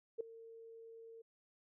sine tone with ADSR envelope, 454.8 Hz, A#4, 43 cents flat, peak -33 dBFS, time 0.18-1.22 s, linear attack 25 ms, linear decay 4 ms, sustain -19 dB, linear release 9 ms, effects none

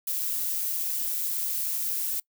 violet noise with amplitude modulation, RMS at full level -27 dBFS, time 0.07-2.2 s, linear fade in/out 5 ms, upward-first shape sine, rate 168 Hz, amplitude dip 45%, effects noise-tail reverb RT60 0.1 s tail -24 dB re dry

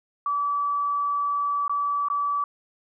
sine tone with dropouts, 1151 Hz, D6, 35 cents flat, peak -22 dBFS, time 0.26-2.44 s, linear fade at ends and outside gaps 2 ms, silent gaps 1.68-1.695 / 2.085-2.1 s, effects none

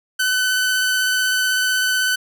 sawtooth tone with vibrato, 1510 Hz, F#6, 35 cents sharp, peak -13 dBFS, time 0.19-2.16 s, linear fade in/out 10 ms, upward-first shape triangle, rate 16 Hz, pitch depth 16 cents each way, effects none

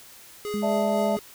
square tone with tremolo, 416.2 Hz, G#4, 4 cents sharp, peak -29 dBFS, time 0.45-1.19 s, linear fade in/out 0 ms, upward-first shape sine, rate 4 Hz, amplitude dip 35%
sine tone, 207.7 Hz, G#3, in tune, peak -26 dBFS, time 0.54-1.17 s, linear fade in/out 0 ms
sine chord, D suspended second, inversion none, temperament just, 587.3 / 660.7 / 881 Hz, D5 / E5 / A5, 0 / +4 / +2 cents, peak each -27 / -25 / -31 dBFS, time 0.62-1.17 s, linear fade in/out 20 ms
effects white hiss -48 dBFS RMS until 1.34 s

